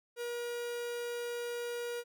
45% pulse tone, 478 Hz, A#4, 43 cents sharp, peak -36 dBFS, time 0.16-2.04 s, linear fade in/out 50 ms, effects none

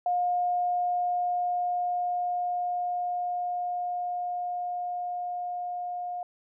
sine tone with level ramp, 713 Hz, F5, 36 cents sharp, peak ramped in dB -23 to -31 dBFS, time 0.06-6.23 s, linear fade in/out 2 ms, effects none

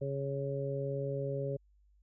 harmonic tone, 138.59 Hz, C#3, in tune, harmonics 1 / 2 / 3 / 4, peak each -36 / -46 / -38 / -38 dBFS, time 0.01-1.57 s, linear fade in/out 10 ms, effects added 50 Hz sine -63 dBFS peak until 2.02 s

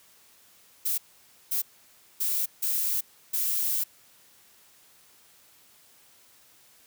violet noise bursts at uneven times, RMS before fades -27 dBFS, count 5, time 0.85-0.98 / 1.51-1.62 / 2.2-2.46 / 2.62-3.01 / 3.33-3.84 s, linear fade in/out 10 ms, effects white hiss -58 dBFS RMS until 6.86 s + high-pass 60 Hz 12 dB/octave

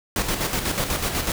pink noise with tremolo, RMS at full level -23 dBFS, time 0.16-1.32 s, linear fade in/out 2 ms, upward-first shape square, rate 8.1 Hz, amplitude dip 50%, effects none

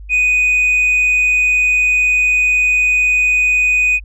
sine tone, 2489 Hz, D#7, in tune, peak -8 dBFS, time 0.09-4 s, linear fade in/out 50 ms, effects tanh soft clip ceiling -9 dBFS + added 50 Hz sine -30 dBFS peak until 4.04 s

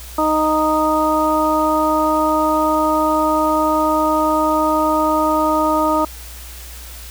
harmonic tone, 310 Hz, D#4, 6 cents flat, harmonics 1 / 2 / 3 / 4, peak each -19 / -19 / -19 / -19 dBFS, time 0.18-6.05 s, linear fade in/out 5 ms, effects added 60 Hz sine -34 dBFS peak until 7.1 s + white hiss -37 dBFS RMS until 7.1 s

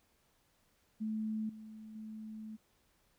sine tone with level steps, 217.5 Hz, A3, 20 cents flat, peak -34 / -47 / -43 dBFS, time 1-2.57 s, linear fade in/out 20 ms, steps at 1.49 / 1.95 s, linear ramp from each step 5 ms, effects pink hiss -73 dBFS RMS until 3.18 s

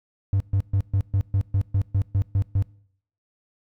triangle tone bursts, 98 Hz, G2, in tune, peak -15 dBFS, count 12, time 0.33-2.624 s, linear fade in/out 0 ms, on 72 ms, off 130 ms, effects noise-tail reverb RT60 0.6 s tail -23 dB re dry + tanh soft clip ceiling -11 dBFS

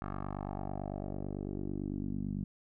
10% pulse tone with low-pass filter sweep, 49 Hz, G1, in tune, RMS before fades -38 dBFS, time 0.02-2.44 s, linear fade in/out 0 ms, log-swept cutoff 1300 to 200 Hz, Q 2.7, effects none

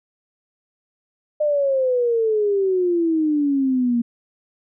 sine exponential sweep, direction down, 608 to 233.1 Hz, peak -16 dBFS, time 1.4-4.02 s, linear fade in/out 10 ms, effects none

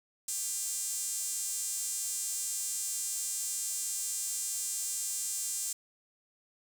sawtooth tone with high-pass filter, 399.6 Hz, G4, 33 cents sharp, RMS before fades -35 dBFS, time 0.28-5.73 s, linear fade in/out 5 ms, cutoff 7600 Hz, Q 2.9, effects none

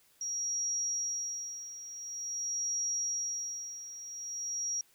sine tone with tremolo, 5680 Hz, F8, 28 cents sharp, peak -30 dBFS, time 0.21-4.81 s, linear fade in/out 2 ms, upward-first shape sine, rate 0.47 Hz, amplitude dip 75%, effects white hiss -66 dBFS RMS until 4.94 s

